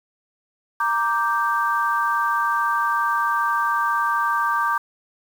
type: chord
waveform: sine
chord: G minor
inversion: first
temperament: equal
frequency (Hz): 932.3 / 1174.7 / 1568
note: Bb5 / D6 / G6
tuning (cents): 0 / 0 / 0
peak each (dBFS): -24 / -21 / -24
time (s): 0.8-4.78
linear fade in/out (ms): 5
effects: 7-bit